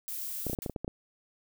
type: noise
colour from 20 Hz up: violet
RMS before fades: -37 dBFS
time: 0.08-0.55 s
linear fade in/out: 0 ms
type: clicks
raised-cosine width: 2 ms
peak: -20 dBFS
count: 9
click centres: 0.467 / 0.498 / 0.532 / 0.588 / 0.662 / 0.697 / 0.762 / 0.846 / 0.879 s
type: noise with exponential decay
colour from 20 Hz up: blue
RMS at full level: -36 dBFS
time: 0.62-0.74 s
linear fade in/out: 2 ms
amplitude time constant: 24 ms
effects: none